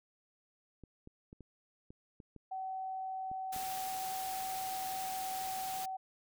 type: clicks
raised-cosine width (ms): 3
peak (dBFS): -38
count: 9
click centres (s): 0.837 / 1.074 / 1.329 / 1.407 / 1.905 / 2.202 / 2.363 / 3.315 / 3.563
type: tone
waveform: sine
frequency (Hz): 759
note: F#5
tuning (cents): +44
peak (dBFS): -37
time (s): 2.51-5.97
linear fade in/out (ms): 10
type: noise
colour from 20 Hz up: white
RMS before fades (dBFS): -44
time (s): 3.52-5.86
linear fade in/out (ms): 10
effects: none